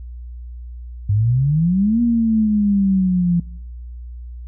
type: exponential two-way sweep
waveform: sine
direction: up then down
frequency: 98 to 239.3 to 170.9 Hz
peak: -13 dBFS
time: 1.09-3.4 s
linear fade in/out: 5 ms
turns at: 2.01 s
effects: noise-tail reverb RT60 0.9 s tail -24 dB re dry + added 60 Hz sine -30 dBFS peak until 4.47 s